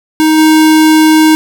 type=tone with level steps; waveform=square; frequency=313.1 Hz; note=D#4; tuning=11 cents sharp; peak=-6 / -4 dBFS; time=0.2-1.35 s; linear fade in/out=0 ms; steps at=0.37 s; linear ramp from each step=20 ms; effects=none